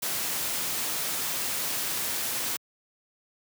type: noise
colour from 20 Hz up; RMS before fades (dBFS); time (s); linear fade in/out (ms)
white; -30; 0.02-2.57; 10
effects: high-pass 100 Hz 12 dB/octave